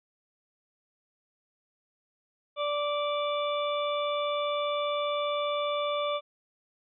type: harmonic tone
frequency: 585 Hz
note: D5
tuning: 7 cents flat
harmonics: 1 / 2 / 4 / 5 / 6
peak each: -29 / -32 / -40 / -45 / -37 dBFS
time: 2.56-6.21 s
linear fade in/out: 50 ms
effects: none